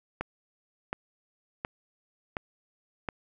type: click train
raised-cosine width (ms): 0.5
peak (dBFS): -16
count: 5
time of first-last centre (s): 0.21-3.088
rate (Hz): 1.39
effects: none